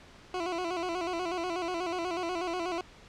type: tone with vibrato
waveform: 20% pulse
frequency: 350 Hz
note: F4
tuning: 4 cents sharp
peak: -26 dBFS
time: 0.34-2.81 s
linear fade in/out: 2 ms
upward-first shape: square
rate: 8.2 Hz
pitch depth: 76 cents each way
effects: pink hiss -53 dBFS RMS until 3.08 s + low-pass 5000 Hz 12 dB/octave